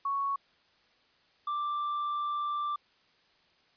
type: tone pair in turn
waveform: sine / triangle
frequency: 1111 / 1177.1 Hz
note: C#6 / D6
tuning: +4 / +4 cents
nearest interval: minor second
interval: 100 cents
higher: second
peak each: -28 dBFS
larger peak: neither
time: 0.05-0.36 / 1.47-2.76 s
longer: second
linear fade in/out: 5 ms
effects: white hiss -66 dBFS RMS until 3.76 s + resampled to 11025 Hz